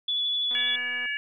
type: tone with vibrato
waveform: sine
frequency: 3428 Hz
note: A7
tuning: 46 cents flat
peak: -24 dBFS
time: 0.08-0.76 s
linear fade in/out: 5 ms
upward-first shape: sine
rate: 12 Hz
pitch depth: 12 cents each way
type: click train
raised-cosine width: 0.5 ms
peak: -32 dBFS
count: 136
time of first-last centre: 0.51-1.059 s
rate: 246 Hz
type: harmonic tone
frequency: 570 Hz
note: C#5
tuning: 48 cents sharp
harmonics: 3 / 4 / 5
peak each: -30 / -32 / -34 dBFS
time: 0.55-1.17 s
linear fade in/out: 0 ms
effects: none